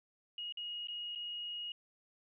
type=tone with dropouts; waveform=sine; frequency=2881 Hz; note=F#7; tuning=47 cents flat; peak=-39 dBFS; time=0.38-1.72 s; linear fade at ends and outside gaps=2 ms; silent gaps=0.524-0.572 / 0.872-0.884 / 1.151-1.157 s; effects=none